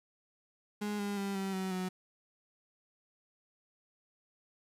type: tone with pitch steps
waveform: 35% pulse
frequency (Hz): 207.7 / 202.8 / 198.09 / 193.46 / 188.93 / 184.51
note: G#3 / G#3 / G3 / G3 / F#3 / F#3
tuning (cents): 0 / -41 / +18 / -23 / +36 / -5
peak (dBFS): -32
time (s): 0.81-1.89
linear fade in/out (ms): 10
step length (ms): 180
effects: resampled to 32000 Hz + 11-bit